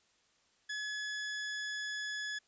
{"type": "tone", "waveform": "sawtooth", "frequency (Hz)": 1700, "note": "G#6", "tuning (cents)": 40, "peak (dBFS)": -33, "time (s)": [0.69, 2.39], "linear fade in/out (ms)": 10, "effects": ["white hiss -71 dBFS RMS until 2.47 s", "resampled to 16000 Hz"]}